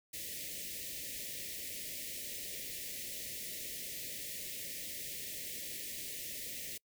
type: band-stop noise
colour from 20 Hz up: white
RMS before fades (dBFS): -43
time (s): 0.13-6.78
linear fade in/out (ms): 10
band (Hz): 630 to 1800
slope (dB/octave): 96
effects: noise-tail reverb RT60 0.1 s tail -26 dB re dry